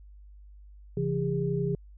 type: tone cluster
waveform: sine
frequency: 139.1 / 170.3 / 405.3 Hz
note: C#3 / F3 / G#4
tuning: +6 / -43 / -42 cents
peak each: -30 dBFS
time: 0.97-1.75 s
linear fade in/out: 2 ms
effects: added 50 Hz sine -47 dBFS peak until 1.97 s